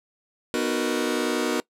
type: chord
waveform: sawtooth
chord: B major seventh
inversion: none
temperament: just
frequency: 246.9 / 308.7 / 370.4 / 463 Hz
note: B3 / D#4 / F#4 / A#4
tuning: 0 / -14 / +2 / -12 cents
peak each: -24 dBFS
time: 0.54-1.6 s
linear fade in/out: 0 ms
effects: noise-tail reverb RT60 0.1 s tail -22 dB re dry + low-pass 12000 Hz 12 dB/octave